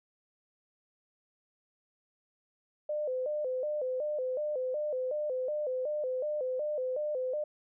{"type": "tone with vibrato", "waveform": "sine", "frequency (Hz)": 554, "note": "C#5", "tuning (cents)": -1, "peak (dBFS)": -30, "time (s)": [2.89, 7.44], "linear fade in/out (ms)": 5, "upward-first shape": "square", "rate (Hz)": 2.7, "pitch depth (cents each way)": 140, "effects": []}